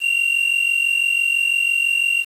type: tone pair together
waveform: triangle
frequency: 2748 / 2794 Hz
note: F7 / F7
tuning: -29 / 0 cents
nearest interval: unison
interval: 29 cents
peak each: -16 / -19 dBFS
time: 0-2.25 s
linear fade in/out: 50 ms
effects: resampled to 32000 Hz + 7-bit